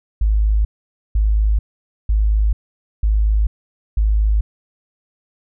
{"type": "tone bursts", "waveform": "sine", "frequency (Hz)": 52.7, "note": "G#1", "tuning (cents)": 26, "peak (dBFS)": -12, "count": 5, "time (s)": [0.21, 4.41], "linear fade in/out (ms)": 5, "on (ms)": 440, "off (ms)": 500, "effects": []}